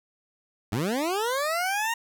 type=linear sweep; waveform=20% pulse; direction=up; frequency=91.8 to 941 Hz; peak=-20 dBFS; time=0.72-1.94 s; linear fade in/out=5 ms; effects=none